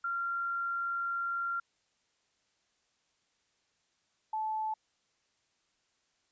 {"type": "tone pair in turn", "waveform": "sine", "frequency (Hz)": [1381, 870], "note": ["F6", "A5"], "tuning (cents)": [-20, -20], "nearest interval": "minor sixth", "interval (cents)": 800, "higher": "first", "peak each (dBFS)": [-31, -31], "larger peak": "neither", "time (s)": [[0.04, 1.6], [4.33, 4.74]], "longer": "first", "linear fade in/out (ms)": 5, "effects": ["white hiss -75 dBFS RMS until 6.31 s", "resampled to 16000 Hz"]}